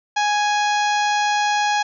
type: harmonic tone with a mistuned harmonic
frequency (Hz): 831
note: G#5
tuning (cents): +1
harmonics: 1 / 2 / 3 / 4 / 5 / 6 / 7 / 8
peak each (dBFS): -18 / -24 / -28 / -30 / -32 / -34 / -35 / -36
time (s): 0.16-1.83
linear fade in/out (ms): 10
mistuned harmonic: 6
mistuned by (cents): +17
effects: none